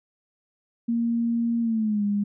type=tone with pitch glide; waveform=sine; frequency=233.1 to 204.1 Hz; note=A#3 to G#3; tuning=0 to -30 cents; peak=-21 dBFS; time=0.88-2.24 s; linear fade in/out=10 ms; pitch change=-230 cents; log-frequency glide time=1.61-2.04 s; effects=none